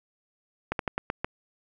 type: slowing click train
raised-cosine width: 0.5 ms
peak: -12 dBFS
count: 6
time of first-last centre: 0.72-1.245 s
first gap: 72 ms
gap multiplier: 1.19
effects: none